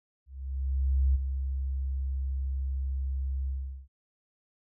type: tone with ADSR envelope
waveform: sine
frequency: 66.8 Hz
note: C2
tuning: 36 cents sharp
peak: -20 dBFS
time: 0.26-3.88 s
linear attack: 890 ms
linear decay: 19 ms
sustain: -8 dB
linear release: 400 ms
effects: none